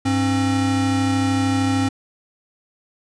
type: tone pair together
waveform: square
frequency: 100.57 / 268.5 Hz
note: G2 / C4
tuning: +45 / +45 cents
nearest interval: octave + perfect fourth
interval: 1700 cents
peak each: -23 / -19 dBFS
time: 0.05-1.89 s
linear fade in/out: 10 ms
effects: resampled to 22050 Hz